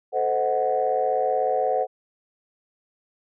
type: chord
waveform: sine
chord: A diminished seventh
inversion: none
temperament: equal with one note detuned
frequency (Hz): 440 / 516.3 / 622.3 / 740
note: A4 / C5 / Eb5 / Gb5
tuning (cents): 0 / -23 / 0 / 0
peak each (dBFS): -27 / -24 / -28 / -23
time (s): 0.12-1.87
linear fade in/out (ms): 50
effects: tanh soft clip ceiling -11 dBFS